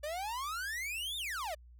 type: exponential two-way sweep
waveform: 45% pulse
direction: up then down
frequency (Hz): 575 to 3717 to 575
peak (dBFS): -36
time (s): 0.03-1.55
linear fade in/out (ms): 10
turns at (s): 1.17
effects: added 60 Hz sine -53 dBFS peak until 1.79 s